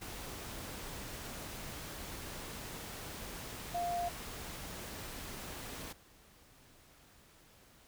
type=tone in noise; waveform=sine; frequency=698.5 Hz; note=F5; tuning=in tune; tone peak=-33 dBFS; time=3.74-4.09 s; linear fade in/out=10 ms; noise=pink; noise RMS=-45 dBFS; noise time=0.01-5.93 s; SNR=+9 dB; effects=pink hiss -62 dBFS RMS until 7.87 s